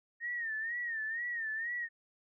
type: tone with vibrato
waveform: sine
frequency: 1839 Hz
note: A#6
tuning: 24 cents flat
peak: -34 dBFS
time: 0.2-1.89 s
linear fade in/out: 50 ms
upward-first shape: sine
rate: 2.1 Hz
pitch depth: 97 cents each way
effects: none